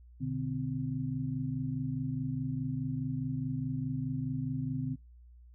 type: tone cluster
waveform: sine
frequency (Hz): 123.3 / 148.1 / 258.1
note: B2 / D3 / C4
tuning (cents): -2 / +15 / -23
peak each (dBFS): -37 / -35 / -36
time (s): 0.2-4.96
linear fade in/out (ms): 20
effects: noise-tail reverb RT60 0.2 s tail -21 dB re dry + added 60 Hz sine -52 dBFS peak until 5.54 s